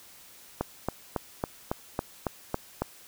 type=click train; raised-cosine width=1 ms; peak=-13 dBFS; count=9; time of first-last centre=0.61-2.82 s; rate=3.62 Hz; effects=white hiss -52 dBFS RMS until 3.07 s